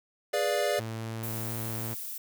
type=chord; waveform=square; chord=G# diminished seventh; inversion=none; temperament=equal with one note detuned; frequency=415.3 / 492.2 / 587.3 / 698.5 Hz; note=G#4 / B4 / D5 / F5; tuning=0 / -6 / 0 / 0 cents; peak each=-33 / -34 / -29 / -34 dBFS; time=0.33-0.8 s; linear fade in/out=10 ms
type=tone; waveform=sawtooth; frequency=112.6 Hz; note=A2; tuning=40 cents sharp; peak=-30 dBFS; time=0.78-1.95 s; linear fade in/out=20 ms
type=noise; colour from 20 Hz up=violet; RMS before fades=-38 dBFS; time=1.23-2.18 s; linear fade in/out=5 ms
effects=none